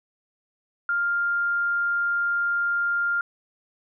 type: tone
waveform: sine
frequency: 1400 Hz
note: F6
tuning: 4 cents sharp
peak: -21 dBFS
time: 0.89-3.21 s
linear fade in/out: 2 ms
effects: none